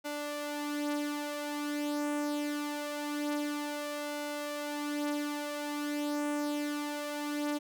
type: tone with flanger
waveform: sawtooth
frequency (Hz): 293.7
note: D4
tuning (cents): 0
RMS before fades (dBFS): -35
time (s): 0.04-7.59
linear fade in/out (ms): 20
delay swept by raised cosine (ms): 1.4 to 6.7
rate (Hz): 0.24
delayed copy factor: +0.55
effects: none